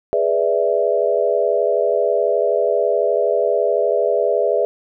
sine chord, E dominant seventh, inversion first, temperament equal, 415.3 / 493.9 / 587.3 / 659.3 Hz, G#4 / B4 / D5 / E5, 0 / 0 / 0 / 0 cents, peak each -20 dBFS, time 0.13-4.65 s, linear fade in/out 0 ms, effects none

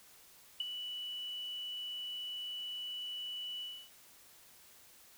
sine tone with ADSR envelope, 2960 Hz, F#7, in tune, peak -30 dBFS, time 0.6-3.9 s, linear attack 4 ms, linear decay 18 ms, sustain -9 dB, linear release 290 ms, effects white hiss -60 dBFS RMS until 5.17 s

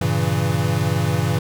square chord, G diminished seventh, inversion none, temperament equal, 98 / 116.54 / 138.59 / 164.81 Hz, G2 / Bb2 / Db3 / Fb3, 0 / 0 / 0 / 0 cents, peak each -24 dBFS, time 0.01-1.39 s, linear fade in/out 5 ms, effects none

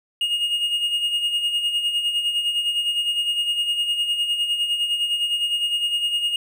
triangle tone with tremolo, 2856 Hz, F7, 38 cents sharp, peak -16 dBFS, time 0.21-6.36 s, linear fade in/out 2 ms, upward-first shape sine, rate 9.8 Hz, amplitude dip 55%, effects none

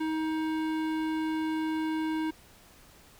sine tone with hard clipping, 315.5 Hz, D#4, 24 cents sharp, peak -30 dBFS, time 0-2.31 s, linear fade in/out 10 ms, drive 16 dB, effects pink hiss -56 dBFS RMS until 3.19 s

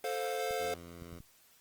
square chord, F major, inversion first, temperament equal with one note detuned, 440 / 523.3 / 707.4 Hz, A4 / C5 / F5, 0 / 0 / +22 cents, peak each -38 dBFS, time 0.04-0.74 s, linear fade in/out 2 ms
clicks, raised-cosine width 5 ms, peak -38 dBFS, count 4, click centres 0.509 / 1.022 / 1.129 / 1.204 s
10% pulse tone, 85.4 Hz, F2, 38 cents flat, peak -39 dBFS, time 0.6-1.19 s, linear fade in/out 5 ms
effects white hiss -64 dBFS RMS until 1.6 s + Opus 24 kbps

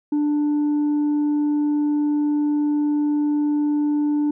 sine tone with tanh clipping, 295.3 Hz, D4, 10 cents sharp, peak -18 dBFS, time 0.12-4.31 s, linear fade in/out 5 ms, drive 2 dB, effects none

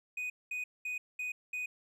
triangle tone bursts, 2489 Hz, D#7, in tune, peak -33 dBFS, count 5, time 0.17-1.66 s, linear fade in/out 5 ms, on 130 ms, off 210 ms, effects none

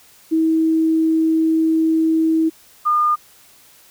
sine tone pair in turn, 321.4 / 1213.4 Hz, E4 / D#6, -44 / -44 cents, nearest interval octave + major seventh, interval 2300 cents, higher second, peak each -13 dBFS, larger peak neither, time 0.31-2.5 / 2.85-3.16 s, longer first, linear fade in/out 20 ms, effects white hiss -49 dBFS RMS until 3.9 s

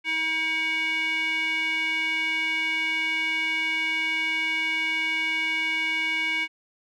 square tone with band-pass filter, 320.5 Hz, E4, 49 cents flat, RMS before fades -26 dBFS, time 0.04-6.48 s, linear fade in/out 50 ms, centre 2400 Hz, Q 9, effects none

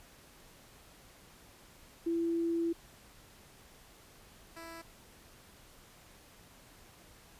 sine / 10% pulse tone pair in turn, 335.2 / 331 Hz, E4 / E4, +29 / +7 cents, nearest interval unison, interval 22 cents, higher first, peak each -29 / -37 dBFS, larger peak first, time 2.06-2.73 / 4.56-4.82 s, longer first, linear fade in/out 10 ms, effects pink hiss -58 dBFS RMS until 7.39 s + resampled to 32000 Hz

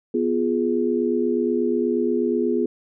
sine chord, F diminished, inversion second, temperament equal with one note detuned, 246.9 / 349.2 / 417.5 Hz, Cb4 / F4 / Ab4, 0 / 0 / +9 cents, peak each -23 / -23 / -23 dBFS, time 0.14-2.66 s, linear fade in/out 5 ms, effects none

